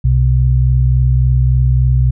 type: tone pair together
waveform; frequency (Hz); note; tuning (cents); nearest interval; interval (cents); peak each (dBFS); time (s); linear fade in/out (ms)
sine; 63.5 / 127; B1 / B2; +49 / +49; octave; 1200; -11; 0.04-2.11; 10
effects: none